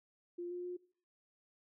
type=tone with pitch steps; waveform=sine; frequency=349.4 / 355.2 / 357.4 Hz; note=F4 / F4 / F4; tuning=+1 / +29 / +40 cents; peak=-39 dBFS; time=0.38-0.77 s; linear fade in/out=10 ms; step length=130 ms; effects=noise-tail reverb RT60 0.5 s tail -21 dB re dry